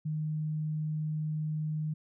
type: tone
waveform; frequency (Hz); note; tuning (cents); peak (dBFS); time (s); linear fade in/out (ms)
sine; 154.2; D#3; -15; -30; 0.05-1.94; 10
effects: none